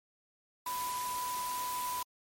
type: tone in noise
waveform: sine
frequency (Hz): 994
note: B5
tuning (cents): +11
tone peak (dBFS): -34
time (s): 0.66-2.03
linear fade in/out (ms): 5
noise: white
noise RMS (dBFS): -41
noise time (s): 0.66-2.03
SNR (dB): +4
effects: MP3 64 kbps